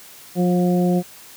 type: harmonic tone with a mistuned harmonic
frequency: 178.7 Hz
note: F3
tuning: 40 cents sharp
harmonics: 1 / 2 / 3 / 4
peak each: -16 / -22 / -26 / -28 dBFS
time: 0.35-1.03 s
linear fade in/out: 50 ms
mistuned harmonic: 2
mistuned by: -15 cents
effects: white hiss -43 dBFS RMS until 1.36 s + high-pass 60 Hz 12 dB/octave